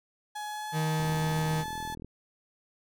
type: tone with pitch glide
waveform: 35% pulse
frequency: 842 to 865.2 Hz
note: G#5 to A5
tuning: +24 to -29 cents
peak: -33 dBFS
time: 0.35-1.95 s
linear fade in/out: 10 ms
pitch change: +47 cents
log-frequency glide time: 0.46-0.93 s
type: tone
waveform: 45% pulse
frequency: 157.2 Hz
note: D#3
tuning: 18 cents sharp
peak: -27 dBFS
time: 0.72-1.65 s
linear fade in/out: 50 ms
type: click train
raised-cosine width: 3 ms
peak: -30 dBFS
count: 44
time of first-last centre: 1-2.046 s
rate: 41.1 Hz
effects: none